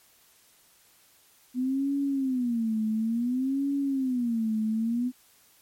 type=tone with vibrato; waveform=sine; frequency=246.9 Hz; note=B3; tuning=in tune; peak=-24 dBFS; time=1.54-5.12 s; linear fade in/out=50 ms; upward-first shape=sine; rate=0.57 Hz; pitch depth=220 cents each way; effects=white hiss -60 dBFS RMS until 5.61 s + MP3 64 kbps